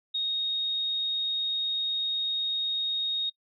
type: tone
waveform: sine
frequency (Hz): 3732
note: A#7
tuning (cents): +1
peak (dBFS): -26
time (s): 0.14-3.3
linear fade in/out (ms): 10
effects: noise-tail reverb RT60 0.1 s tail -25 dB re dry